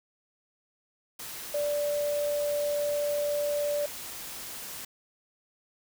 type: tone in noise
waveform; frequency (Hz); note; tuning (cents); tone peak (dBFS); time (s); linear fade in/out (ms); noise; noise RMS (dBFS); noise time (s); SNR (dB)
sine; 584; D5; -10; -26; 1.54-3.86; 5; white; -40; 1.19-4.85; +11
effects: none